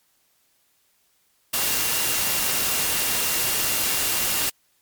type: tone in noise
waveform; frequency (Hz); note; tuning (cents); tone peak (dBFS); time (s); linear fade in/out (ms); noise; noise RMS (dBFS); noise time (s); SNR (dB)
sine; 2776; F7; -11; -34; 1.53-4.5; 10; white; -23; 1.53-4.5; -14
effects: white hiss -65 dBFS RMS until 4.81 s + MP3 96 kbps